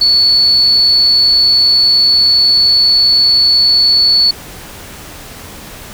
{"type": "tone", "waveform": "sine", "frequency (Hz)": 4435, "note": "C#8", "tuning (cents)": 0, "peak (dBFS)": -6, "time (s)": [0.01, 4.31], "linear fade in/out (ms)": 5, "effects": ["pink hiss -31 dBFS RMS until 5.93 s"]}